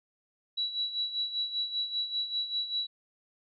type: tone with tremolo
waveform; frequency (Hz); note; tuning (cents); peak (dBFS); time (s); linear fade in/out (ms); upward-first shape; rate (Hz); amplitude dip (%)
sine; 3919; B7; -14; -27; 0.57-2.87; 10; sine; 5.1; 70
effects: none